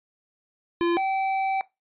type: tone pair in turn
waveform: square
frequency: 343 / 771.5 Hz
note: F4 / G5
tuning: -31 / -28 cents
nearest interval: octave + major second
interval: 1403 cents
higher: second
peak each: -21 / -23 dBFS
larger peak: first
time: 0.81-0.97 / 0.97-1.61 s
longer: second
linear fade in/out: 0 ms
effects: noise-tail reverb RT60 0.2 s tail -19 dB re dry + resampled to 8000 Hz